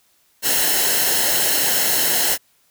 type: noise with comb filter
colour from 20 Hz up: white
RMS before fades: -18 dBFS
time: 0.42-2.38 s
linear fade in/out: 50 ms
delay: 0.84 ms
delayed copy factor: -0.65
effects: white hiss -60 dBFS RMS until 2.7 s